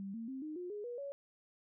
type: tone with pitch steps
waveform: sine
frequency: 196 / 227.8 / 264.7 / 307.6 / 357.4 / 415.3 / 482.6 / 560.8 Hz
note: G3 / A#3 / C4 / D#4 / F4 / G#4 / B4 / C#5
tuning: 0 / -40 / +20 / -20 / +40 / 0 / -40 / +20 cents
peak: -40 dBFS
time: 0-1.12 s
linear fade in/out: 0 ms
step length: 140 ms
effects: none